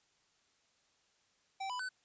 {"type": "tone with pitch steps", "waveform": "square", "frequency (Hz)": [775, 995, 1511], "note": ["G5", "B5", "F#6"], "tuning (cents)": [-20, 13, 36], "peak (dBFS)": -38, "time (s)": [1.6, 1.891], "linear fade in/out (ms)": 10, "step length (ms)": 97, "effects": ["white hiss -73 dBFS RMS until 2.04 s", "resampled to 16000 Hz"]}